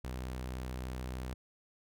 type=tone; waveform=sawtooth; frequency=63.3 Hz; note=B1; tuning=43 cents sharp; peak=-34 dBFS; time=0.04-1.34 s; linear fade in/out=5 ms; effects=none